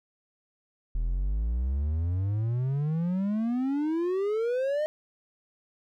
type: exponential sweep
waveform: triangle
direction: up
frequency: 39.02 to 622 Hz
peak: -23 dBFS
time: 0.95-4.86 s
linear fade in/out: 0 ms
effects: none